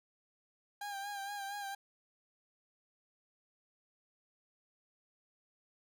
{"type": "tone with vibrato", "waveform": "30% pulse", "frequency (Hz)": 803, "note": "G5", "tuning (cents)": 41, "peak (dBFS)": -37, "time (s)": [0.81, 1.75], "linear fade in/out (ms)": 5, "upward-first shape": "sine", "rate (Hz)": 4.3, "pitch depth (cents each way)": 43, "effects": []}